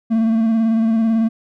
triangle tone with vibrato, 224.7 Hz, A3, 37 cents sharp, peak -11 dBFS, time 0.1-1.29 s, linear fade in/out 20 ms, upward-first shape square, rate 18 Hz, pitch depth 25 cents each way, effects none

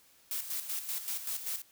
blue noise with tremolo, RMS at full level -35 dBFS, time 0.31-1.62 s, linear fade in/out 2 ms, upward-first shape square, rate 5.2 Hz, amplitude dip 60%, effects white hiss -63 dBFS RMS until 1.71 s

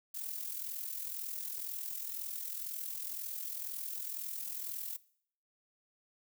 violet noise with amplitude modulation, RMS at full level -38 dBFS, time 0.14-4.97 s, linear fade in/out 10 ms, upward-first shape sine, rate 42 Hz, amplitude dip 60%, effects noise-tail reverb RT60 0.6 s tail -20 dB re dry

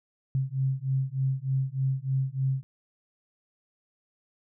sine beating tone pair, 131.8 / 135.1 Hz, C3 / C#3, +13 / -44 cents, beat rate 3.3 Hz, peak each -28 dBFS, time 0.35-2.63 s, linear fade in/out 0 ms, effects none

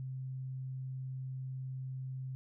sine tone, 130.81 Hz, C3, in tune, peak -38 dBFS, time 0-2.35 s, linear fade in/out 0 ms, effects none

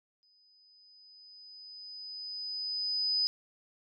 sine tone with exponential growth, 4999 Hz, D#8, 7 cents sharp, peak -25 dBFS, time 0.23-3.27 s, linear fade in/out 0 ms, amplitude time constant 660 ms, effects none

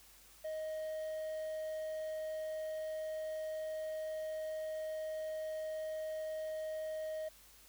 triangle tone with quantisation, 626 Hz, D#5, 10 cents sharp, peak -36 dBFS, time 0.44-7.29 s, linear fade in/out 10 ms, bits 11, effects added 50 Hz sine -68 dBFS peak until 7.68 s + white hiss -61 dBFS RMS until 7.68 s

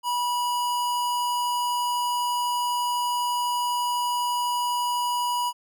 square tone, 974 Hz, B5, 24 cents flat, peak -24 dBFS, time 0.03-5.53 s, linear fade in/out 50 ms, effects none

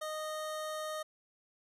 25% pulse tone, 619 Hz, D#5, 9 cents flat, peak -33 dBFS, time 0.01-1.03 s, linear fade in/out 10 ms, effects resampled to 32000 Hz

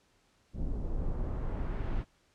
brown noise with low-pass filter sweep, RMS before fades -33 dBFS, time 0.53-2.05 s, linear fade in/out 50 ms, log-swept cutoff 430 to 2900 Hz, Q 0.75, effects pink hiss -69 dBFS RMS until 2.34 s + low-pass 8000 Hz 12 dB/octave

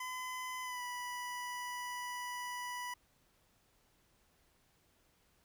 25% pulse tone with pitch glide, 1015 to 983.3 Hz, B5 to B5, +47 to -8 cents, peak -36 dBFS, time 0-2.94 s, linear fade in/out 5 ms, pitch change -55 cents, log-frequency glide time 0.62-0.82 s, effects pink hiss -72 dBFS RMS until 5.44 s

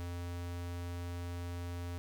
square tone, 87.31 Hz, F2, in tune, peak -39 dBFS, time 0-1.98 s, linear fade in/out 0 ms, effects none

